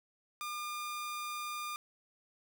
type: tone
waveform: sawtooth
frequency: 1206 Hz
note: D6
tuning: 46 cents sharp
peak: -34 dBFS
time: 0.41-1.76 s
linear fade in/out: 0 ms
effects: none